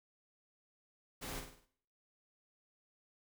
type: noise with echo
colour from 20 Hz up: pink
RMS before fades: -44 dBFS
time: 1.21-1.41 s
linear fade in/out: 20 ms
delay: 50 ms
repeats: 5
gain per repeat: -6 dB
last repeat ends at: 1.66 s
effects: noise-tail reverb RT60 0.6 s tail -17 dB re dry